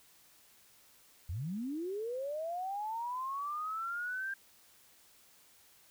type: linear sweep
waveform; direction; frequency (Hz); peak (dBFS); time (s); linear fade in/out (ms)
sine; up; 73 to 1600; -35; 1.29-4.34; 5
effects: white hiss -63 dBFS RMS until 5.9 s